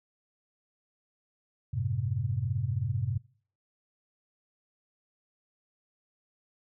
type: chord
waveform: sine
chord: F# diminished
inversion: none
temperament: equal with one note detuned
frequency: 92.5 / 107.86 / 130.81 Hz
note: F#2 / A2 / C3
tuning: 0 / -34 / 0 cents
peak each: -34 / -31 / -31 dBFS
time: 1.73-3.18 s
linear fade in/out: 10 ms
effects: noise-tail reverb RT60 0.5 s tail -23 dB re dry